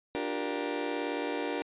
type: chord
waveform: 30% pulse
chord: G minor seventh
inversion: second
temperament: just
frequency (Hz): 294 / 352.8 / 392 / 470.4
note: D4 / F4 / G4 / Bb4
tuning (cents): +2 / +18 / 0 / +16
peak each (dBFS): -33 / -36 / -36 / -33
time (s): 0.15-1.62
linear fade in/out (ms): 0
effects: resampled to 8000 Hz